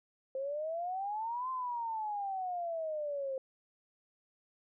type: exponential two-way sweep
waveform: sine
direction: up then down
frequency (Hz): 523.3 to 1046.5 to 523.3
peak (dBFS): -34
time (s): 0.35-3.38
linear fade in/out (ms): 2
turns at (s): 1.5
effects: none